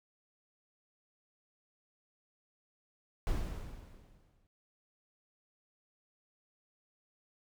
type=noise with exponential decay; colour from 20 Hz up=brown; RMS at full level=-32 dBFS; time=3.27-4.47 s; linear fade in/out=0 ms; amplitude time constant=260 ms; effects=none